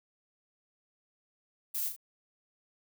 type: noise with echo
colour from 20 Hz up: violet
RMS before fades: -34 dBFS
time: 1.74-1.89 s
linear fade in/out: 10 ms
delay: 37 ms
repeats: 2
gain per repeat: -6 dB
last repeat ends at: 1.964 s
effects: none